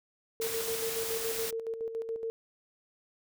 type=tone with tremolo; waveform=sine; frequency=453 Hz; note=A#4; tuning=50 cents flat; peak=-31 dBFS; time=0.4-2.3 s; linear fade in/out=0 ms; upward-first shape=square; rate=7.1 Hz; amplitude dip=55%
type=noise; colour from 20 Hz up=white; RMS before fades=-36 dBFS; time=0.41-1.51 s; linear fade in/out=10 ms
effects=none